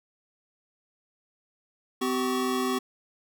square tone cluster, 255.5 / 384.2 / 1109 Hz, C4 / G4 / C#6, -41 / -35 / 0 cents, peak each -29 / -30 / -33 dBFS, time 2.01-2.79 s, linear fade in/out 10 ms, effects none

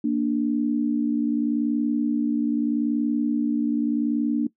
sine tone pair together, 233.1 / 293.9 Hz, A#3 / D4, 0 / +1 cents, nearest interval major third, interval 401 cents, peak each -23 / -22 dBFS, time 0.04-4.47 s, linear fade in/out 5 ms, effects noise-tail reverb RT60 0.1 s tail -19 dB re dry

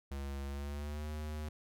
square tone with pitch glide, 69.4 to 76.12 Hz, C#2 to D#2, +3 to -37 cents, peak -39 dBFS, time 0.11-1.49 s, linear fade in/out 5 ms, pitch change +160 cents, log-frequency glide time 0.47-1.1 s, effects none

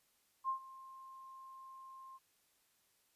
sine tone with ADSR envelope, 1059 Hz, C6, 21 cents sharp, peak -32 dBFS, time 0.44-2.19 s, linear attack 48 ms, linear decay 100 ms, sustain -19 dB, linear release 32 ms, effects white hiss -75 dBFS RMS until 3.15 s + resampled to 32000 Hz

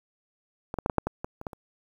clicks, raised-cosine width 1 ms, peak -18 / -15 / -10 / -12 / -7 / -13 / -18 / -25 / -18 / -27 dBFS, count 10, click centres 0.741 / 0.787 / 0.861 / 0.898 / 0.983 / 1.07 / 1.245 / 1.414 / 1.468 / 1.532 s, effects 8-bit

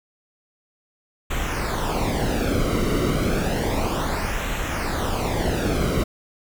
brown noise with flanger, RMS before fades -23 dBFS, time 1.3-6.04 s, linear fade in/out 10 ms, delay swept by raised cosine 0.2 to 1.2 ms, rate 0.31 Hz, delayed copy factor -0.7, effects none

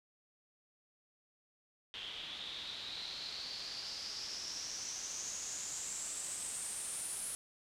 white noise with low-pass filter sweep, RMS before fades -43 dBFS, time 1.94-7.35 s, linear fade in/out 0 ms, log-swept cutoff 3200 to 10000 Hz, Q 7.1, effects none

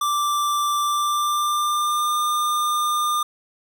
square tone with pitch glide, 1174.7 to 1204.9 Hz, D6 to D6, 0 to +44 cents, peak -20 dBFS, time 0.01-3.23 s, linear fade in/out 5 ms, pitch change +44 cents, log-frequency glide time 0.82-2.17 s, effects none

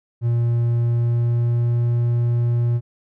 triangle tone with pitch glide, 118.2 to 119.09 Hz, A#2 to A#2, +24 to +37 cents, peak -14 dBFS, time 0.21-2.81 s, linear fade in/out 50 ms, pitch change +13 cents, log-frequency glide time 0.82-1.83 s, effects none

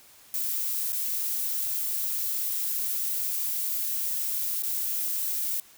violet noise with dropouts, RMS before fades -29 dBFS, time 0.34-5.6 s, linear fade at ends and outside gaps 1 ms, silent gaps 0.922-0.929 / 4.623-4.634 s, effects white hiss -54 dBFS RMS until 5.77 s

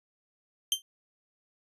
sawtooth tone with exponential decay, 3136 Hz, G7, in tune, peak -17 dBFS, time 0.72-0.82 s, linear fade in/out 1 ms, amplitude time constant 21 ms, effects resampled to 32000 Hz

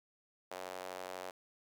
sawtooth tone with high-pass filter, 92.1 Hz, F#2, 7 cents flat, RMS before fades -45 dBFS, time 0.51-1.31 s, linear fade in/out 5 ms, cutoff 600 Hz, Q 1.9, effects none

